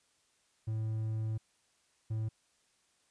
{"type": "tone pair in turn", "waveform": "triangle", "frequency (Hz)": [110, 110], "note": ["A2", "A2"], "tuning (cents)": [0, 0], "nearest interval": "unison", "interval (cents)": 0, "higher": "neither", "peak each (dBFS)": [-30, -30], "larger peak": "neither", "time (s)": [[0.67, 1.38], [2.1, 2.29]], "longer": "first", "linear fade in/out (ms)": 10, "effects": ["white hiss -72 dBFS RMS until 3.1 s", "resampled to 22050 Hz"]}